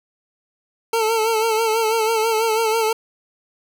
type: tone with vibrato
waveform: 25% pulse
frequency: 445.8 Hz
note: A4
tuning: 23 cents sharp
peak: -13 dBFS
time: 0.93-2.93 s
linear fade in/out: 5 ms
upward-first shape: sine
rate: 6.1 Hz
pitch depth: 53 cents each way
effects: none